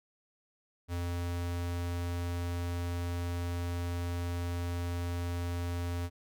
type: tone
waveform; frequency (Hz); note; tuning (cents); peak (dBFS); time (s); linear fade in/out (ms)
square; 87; F2; -6; -33; 0.88-6.1; 50
effects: none